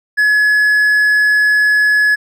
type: tone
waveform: triangle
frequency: 1697 Hz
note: G#6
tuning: 37 cents sharp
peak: -7 dBFS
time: 0.17-2.16 s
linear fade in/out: 20 ms
effects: none